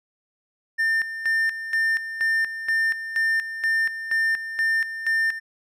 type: tone with tremolo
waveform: triangle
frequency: 1800 Hz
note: A6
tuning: 39 cents sharp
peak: -17 dBFS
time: 0.78-5.4 s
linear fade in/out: 20 ms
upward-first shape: square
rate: 2.1 Hz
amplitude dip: 70%
effects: none